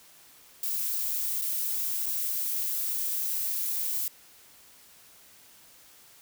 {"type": "noise with dropouts", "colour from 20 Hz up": "violet", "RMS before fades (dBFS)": -30, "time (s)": [0.63, 4.08], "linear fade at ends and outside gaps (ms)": 2, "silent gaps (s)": [[1.414, 1.419], [2.059, 2.063]], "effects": ["white hiss -55 dBFS RMS until 6.21 s"]}